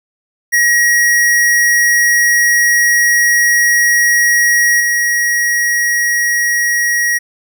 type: tone with level steps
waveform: square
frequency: 1900 Hz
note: A#6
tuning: 33 cents sharp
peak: -9 / -12 dBFS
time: 0.52-7.19 s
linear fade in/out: 20 ms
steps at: 4.8 s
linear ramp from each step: 5 ms
effects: none